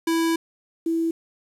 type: tone pair in turn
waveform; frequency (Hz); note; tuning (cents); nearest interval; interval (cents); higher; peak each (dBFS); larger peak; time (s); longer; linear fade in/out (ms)
square / sine; 329.6 / 329.6; E4 / E4; 0 / 0; unison; 0; neither; -20 / -20; neither; 0.07-0.36 / 0.86-1.11; first; 5
effects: resampled to 32000 Hz + 8-bit